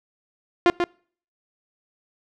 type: tone with echo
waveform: sawtooth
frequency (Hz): 350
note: F4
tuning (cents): +4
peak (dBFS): -9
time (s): 0.66-0.7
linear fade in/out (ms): 0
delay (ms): 140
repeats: 1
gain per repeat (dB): -6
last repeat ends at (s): 0.84
effects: noise-tail reverb RT60 0.5 s tail -26 dB re dry + low-pass 3000 Hz 12 dB/octave